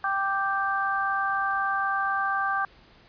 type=harmonic tone; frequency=392 Hz; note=G4; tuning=in tune; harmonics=2 / 3 / 4; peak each=-29 / -27 / -28 dBFS; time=0.04-2.65 s; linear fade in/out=2 ms; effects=pink hiss -55 dBFS RMS until 3.08 s + resampled to 11025 Hz